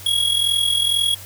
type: tone with amplitude modulation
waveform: square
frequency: 3316 Hz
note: G#7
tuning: 3 cents flat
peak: -14 dBFS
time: 0.06-1.15 s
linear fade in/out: 5 ms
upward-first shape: sine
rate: 42.1 Hz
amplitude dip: 65%
effects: added 95 Hz sine -40 dBFS peak until 1.25 s + white hiss -39 dBFS RMS until 1.25 s